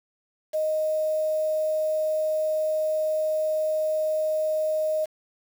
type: tone with quantisation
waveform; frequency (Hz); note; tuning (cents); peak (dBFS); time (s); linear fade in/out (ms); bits
sine; 622; D#5; -1; -22; 0.53-5.06; 20; 7
effects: none